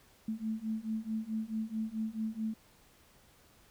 sine beating tone pair, 217.5 / 222.1 Hz, A3 / A3, -20 / +16 cents, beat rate 4.6 Hz, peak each -37 / -36 dBFS, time 0.28-2.54 s, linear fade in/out 5 ms, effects pink hiss -63 dBFS RMS until 3.7 s

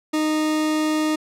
40% pulse tone, 308.8 Hz, D#4, 13 cents flat, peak -18 dBFS, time 0.13-1.16 s, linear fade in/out 10 ms, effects low-pass 11000 Hz 12 dB/octave

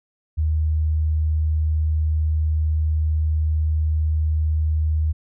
sine tone, 77.78 Hz, D#2, in tune, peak -17 dBFS, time 0.37-5.13 s, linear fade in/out 20 ms, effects none

